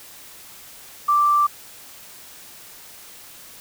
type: tone with quantisation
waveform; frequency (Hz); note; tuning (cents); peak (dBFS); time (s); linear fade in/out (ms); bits
sine; 1174.7; D6; 0; -14; 1.08-1.47; 10; 7
effects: white hiss -43 dBFS RMS until 3.6 s